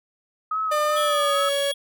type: tone with vibrato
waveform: sine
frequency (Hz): 1254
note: D#6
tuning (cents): +13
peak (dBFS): -22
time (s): 0.51-1.49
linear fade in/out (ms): 5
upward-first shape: sine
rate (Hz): 2.4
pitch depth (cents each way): 54
type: tone with pitch glide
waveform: 45% pulse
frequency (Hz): 599 to 562.1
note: D5 to C#5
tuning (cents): +34 to +24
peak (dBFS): -22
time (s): 0.71-1.72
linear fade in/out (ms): 10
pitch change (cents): -110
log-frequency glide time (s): 0.98-1.35
type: tone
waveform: square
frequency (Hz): 3322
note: G#7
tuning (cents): 0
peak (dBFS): -28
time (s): 0.96-1.74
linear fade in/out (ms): 10
effects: none